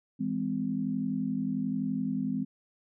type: chord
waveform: sine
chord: E augmented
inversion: none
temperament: just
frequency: 164.81 / 206 / 257.5 Hz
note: E3 / G#3 / B#3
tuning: 0 / -14 / -28 cents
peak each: -36 / -32 / -31 dBFS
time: 0.19-2.45 s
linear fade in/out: 20 ms
effects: none